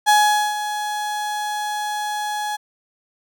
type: tone with ADSR envelope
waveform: 35% pulse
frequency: 840 Hz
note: G#5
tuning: 19 cents sharp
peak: -9 dBFS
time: 0.06-2.57 s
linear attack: 29 ms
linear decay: 450 ms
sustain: -12 dB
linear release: 19 ms
effects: none